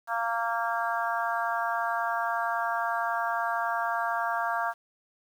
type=harmonic tone; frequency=230.9 Hz; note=A#3; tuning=16 cents flat; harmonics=3 / 4 / 5 / 6 / 7; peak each=-31 / -32 / -33 / -34 / -34 dBFS; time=0.07-4.74 s; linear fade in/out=50 ms; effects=9-bit